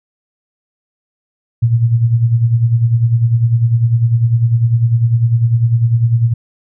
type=tone with tremolo; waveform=sine; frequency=116.54 Hz; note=A#2; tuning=in tune; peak=-6 dBFS; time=1.62-6.34 s; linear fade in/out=10 ms; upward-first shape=sine; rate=10 Hz; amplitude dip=65%; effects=none